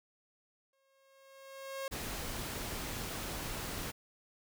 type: tone with exponential growth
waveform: sawtooth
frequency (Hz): 541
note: C#5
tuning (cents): -42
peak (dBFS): -32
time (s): 0.73-1.88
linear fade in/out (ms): 2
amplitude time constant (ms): 250
type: noise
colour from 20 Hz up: pink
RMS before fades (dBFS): -40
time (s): 1.91-3.92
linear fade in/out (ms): 20
effects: none